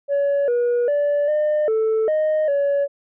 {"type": "tone with pitch steps", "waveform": "sine", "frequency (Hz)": [565, 481.9, 580, 604, 440.7, 619, 565], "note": ["C#5", "B4", "D5", "D5", "A4", "D#5", "C#5"], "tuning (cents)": [33, -43, -22, 48, 3, -9, 33], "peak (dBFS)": -14, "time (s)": [0.08, 2.88], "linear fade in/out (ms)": 50, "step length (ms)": 400, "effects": ["tanh soft clip ceiling -15 dBFS"]}